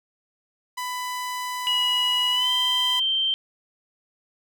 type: tone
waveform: sawtooth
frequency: 997 Hz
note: B5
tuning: 16 cents sharp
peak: -24 dBFS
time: 0.77-3 s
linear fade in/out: 10 ms
type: tone with pitch glide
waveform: sine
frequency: 2907 to 3134 Hz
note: F#7 to G7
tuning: -31 to -1 cents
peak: -20 dBFS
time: 1.67-3.34 s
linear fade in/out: 0 ms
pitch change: +130 cents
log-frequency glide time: 2.31-2.51 s
effects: none